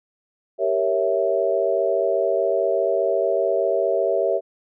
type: chord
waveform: sine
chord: G diminished seventh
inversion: none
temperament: equal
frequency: 392 / 466.2 / 554.4 / 659.3 Hz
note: G4 / Bb4 / Db5 / Fb5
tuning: 0 / 0 / 0 / 0 cents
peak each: -24 / -25 / -23 / -22 dBFS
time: 0.58-4.41 s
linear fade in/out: 50 ms
effects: none